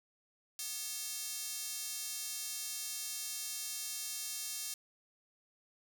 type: tone with high-pass filter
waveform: square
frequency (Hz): 245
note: B3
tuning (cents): -14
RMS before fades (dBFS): -41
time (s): 0.59-4.74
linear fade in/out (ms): 2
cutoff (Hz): 6000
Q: 0.93
effects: none